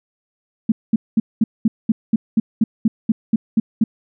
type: tone bursts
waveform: sine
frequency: 221.9 Hz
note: A3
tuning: 15 cents sharp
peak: -10 dBFS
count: 14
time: 0.69-3.84 s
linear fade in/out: 5 ms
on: 30 ms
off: 210 ms
effects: none